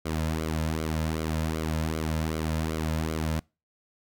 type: tone with flanger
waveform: sawtooth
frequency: 79.2 Hz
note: D#2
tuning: 31 cents sharp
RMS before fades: -29 dBFS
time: 0.05-3.4 s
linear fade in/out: 10 ms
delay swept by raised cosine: 1.1 to 2.7 ms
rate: 2.6 Hz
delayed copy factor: -0.7
effects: noise-tail reverb RT60 0.3 s tail -26 dB re dry